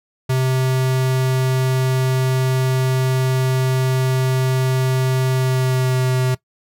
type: tone with pitch glide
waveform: square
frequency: 130.1 to 128.53 Hz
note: C3 to C3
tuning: -9 to -30 cents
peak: -16 dBFS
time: 0.29-6.35 s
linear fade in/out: 10 ms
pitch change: -21 cents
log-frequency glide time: 5.31-6.07 s
effects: noise-tail reverb RT60 0.1 s tail -19 dB re dry